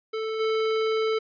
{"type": "tone with level steps", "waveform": "square", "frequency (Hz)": 440.5, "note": "A4", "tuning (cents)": 2, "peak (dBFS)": [-28, -23], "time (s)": [0.13, 1.19], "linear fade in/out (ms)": 10, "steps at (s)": 0.39, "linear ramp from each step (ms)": 20, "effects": ["resampled to 11025 Hz"]}